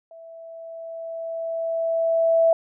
sine tone with level ramp, 659.3 Hz, E5, in tune, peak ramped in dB -41 to -13 dBFS, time 0.11-2.53 s, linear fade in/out 2 ms, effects none

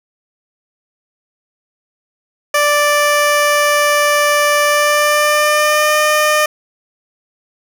15% pulse tone with pitch glide, 587.3 to 606.6 Hz, D5 to D#5, 0 to -44 cents, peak -4 dBFS, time 2.54-6.46 s, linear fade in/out 5 ms, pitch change +56 cents, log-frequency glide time 4.65-5.98 s, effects none

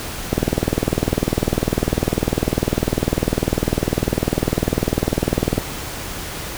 click train, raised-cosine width 2 ms, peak -3 dBFS, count 106, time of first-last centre 0.33-5.58 s, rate 20 Hz, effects pink hiss -29 dBFS RMS until 6.57 s

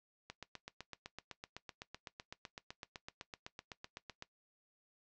click train, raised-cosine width 0.2 ms, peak -28 dBFS, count 32, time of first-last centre 0.3-4.224 s, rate 7.9 Hz, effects noise-tail reverb RT60 0.1 s tail -17 dB re dry + low-pass 7000 Hz 12 dB/octave

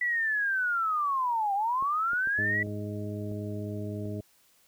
sine linear two-way sweep, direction down then up, 1975.5 to 775 to 1975.5 Hz, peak -25 dBFS, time 0.01-2.63 s, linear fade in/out 5 ms, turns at 1.54 s
clicks, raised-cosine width 2 ms, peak -33 dBFS, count 6, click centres 1.825 / 2.133 / 2.273 / 2.668 / 3.316 / 4.056 s
harmonic tone, 103.83 Hz, G#2, in tune, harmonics 1 / 2 / 3 / 4 / 6, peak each -35 / -38 / -40 / -41 / -43 dBFS, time 2.38-4.21 s, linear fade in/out 5 ms
effects white hiss -64 dBFS RMS until 4.67 s

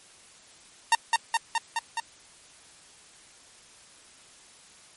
sawtooth tone with echo, 918 Hz, A#5, 27 cents flat, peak -13 dBFS, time 0.92-0.95 s, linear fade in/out 2 ms, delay 210 ms, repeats 5, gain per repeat -2 dB, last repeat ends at 2 s, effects white hiss -53 dBFS RMS until 4.96 s + MP3 48 kbps

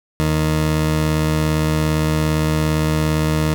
20% pulse tone pair together, 77.5 / 155 Hz, D#2 / D#3, -6 / -6 cents, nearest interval octave, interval 1200 cents, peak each -15 dBFS, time 0.2-3.54 s, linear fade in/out 0 ms, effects none

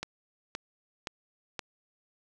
click train, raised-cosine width 0.2 ms, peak -17 dBFS, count 4, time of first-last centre 0.03-1.593 s, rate 1.92 Hz, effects none

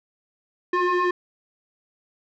sine tone with frequency modulation, 352.7 Hz, F4, 17 cents sharp, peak -16 dBFS, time 0.73-1.11 s, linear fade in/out 5 ms, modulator 714 Hz, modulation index 1.8, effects tanh soft clip ceiling -18 dBFS

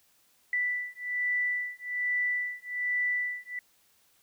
sine beating tone pair, 1975.5 / 1976.7 Hz, B6 / B6, 0 / +1 cents, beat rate 1.2 Hz, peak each -31 / -31 dBFS, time 0.53-3.59 s, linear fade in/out 2 ms, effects white hiss -66 dBFS RMS until 4.22 s

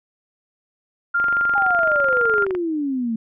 sine tone, 1396.9 Hz, F6, in tune, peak -16 dBFS, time 1.14-2.45 s, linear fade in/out 10 ms
click train, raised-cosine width 0.5 ms, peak -16 dBFS, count 33, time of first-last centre 1.2-2.55 s, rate 23.7 Hz
sine exponential sweep, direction down, 825 to 220 Hz, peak -20 dBFS, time 1.55-3.16 s, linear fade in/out 5 ms
effects none

